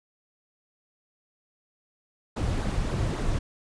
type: noise with flanger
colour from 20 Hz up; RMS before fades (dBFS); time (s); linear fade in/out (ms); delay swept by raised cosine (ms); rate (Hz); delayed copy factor
brown; -27; 2.36-3.39; 10; 0.36 to 4.96; 3.7; -0.55
effects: resampled to 22050 Hz